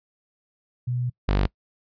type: tone pair in turn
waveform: sine / sawtooth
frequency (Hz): 123.47 / 49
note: B2 / G1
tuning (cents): 0 / 0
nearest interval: octave + major third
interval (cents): 1600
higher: first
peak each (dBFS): -23 / -15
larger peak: second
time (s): 0.87-1.1 / 1.28-1.47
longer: first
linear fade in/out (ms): 10
effects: noise-tail reverb RT60 0.1 s tail -24 dB re dry + resampled to 11025 Hz